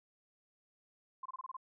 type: tone bursts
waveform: sine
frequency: 1046.5 Hz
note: C6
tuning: in tune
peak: -40 dBFS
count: 7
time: 1.23-1.568 s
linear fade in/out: 5 ms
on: 26 ms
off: 26 ms
effects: none